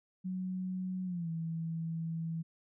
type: tone with pitch glide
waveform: sine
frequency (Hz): 185 to 163.87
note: F#3 to E3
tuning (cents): 0 to -10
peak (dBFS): -34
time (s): 0.24-2.43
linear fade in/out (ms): 20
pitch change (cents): -210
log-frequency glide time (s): 1.05-1.29
effects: none